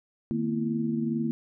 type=tone cluster; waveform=sine; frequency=153.5 / 228.8 / 251 / 333.6 Hz; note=D#3 / A#3 / B3 / E4; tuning=-23 / -32 / +28 / +21 cents; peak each=-34 / -27 / -35 / -33 dBFS; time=0.31-1.31 s; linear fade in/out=0 ms; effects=none